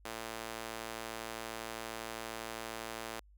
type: tone with high-pass filter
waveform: sawtooth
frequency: 112.5 Hz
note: A2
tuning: 39 cents sharp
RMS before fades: -43 dBFS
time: 0.05-3.2 s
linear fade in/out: 5 ms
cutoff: 500 Hz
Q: 0.59
effects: added 50 Hz sine -58 dBFS peak until 3.37 s